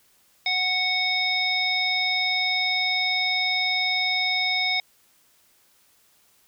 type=harmonic tone; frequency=740 Hz; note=F#5; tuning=in tune; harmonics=1 / 3 / 5 / 7; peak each=-31 / -24 / -26 / -29 dBFS; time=0.46-4.8 s; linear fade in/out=2 ms; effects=white hiss -61 dBFS RMS until 6.47 s